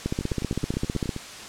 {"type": "two click trains", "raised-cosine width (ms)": 3, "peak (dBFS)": [-12, -18], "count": [17, 10], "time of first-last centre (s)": [[0.06, 1.092], [0.21, 1.163]], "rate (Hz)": [15.5, 9.44], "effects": ["white hiss -39 dBFS RMS until 1.48 s", "low-pass 7000 Hz 12 dB/octave"]}